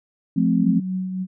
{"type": "chord", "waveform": "sine", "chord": "F major", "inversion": "none", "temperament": "equal with one note detuned", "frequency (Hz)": [174.61, 216.1, 261.6], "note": ["F3", "A3", "C4"], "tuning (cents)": [0, -31, 0], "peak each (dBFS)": -20, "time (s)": [0.36, 0.8], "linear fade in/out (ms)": 10}
{"type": "tone with tremolo", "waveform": "sine", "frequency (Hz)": 186.1, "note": "F#3", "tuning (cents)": 10, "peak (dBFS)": -21, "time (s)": [0.59, 1.27], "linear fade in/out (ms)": 50, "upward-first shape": "triangle", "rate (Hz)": 3.4, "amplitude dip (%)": 45}
{"effects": []}